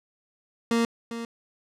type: tone with echo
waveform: 30% pulse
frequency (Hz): 231.8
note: A#3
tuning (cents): -10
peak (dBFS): -18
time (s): 0.71-0.85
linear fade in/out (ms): 2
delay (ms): 400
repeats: 1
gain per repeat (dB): -11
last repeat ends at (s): 1.25
effects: low-pass 9000 Hz 12 dB/octave